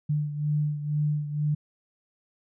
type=beating tone pair; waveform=sine; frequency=148.7 / 150.8 Hz; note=D3 / D3; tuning=+22 / +46 cents; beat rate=2.1 Hz; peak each=-25 / -31 dBFS; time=0.09-1.55 s; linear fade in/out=10 ms; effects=none